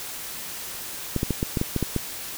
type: clicks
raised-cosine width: 3 ms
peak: -10 dBFS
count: 9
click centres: 1.163 / 1.231 / 1.307 / 1.429 / 1.572 / 1.614 / 1.763 / 1.827 / 1.963 s
effects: white hiss -35 dBFS RMS until 2.37 s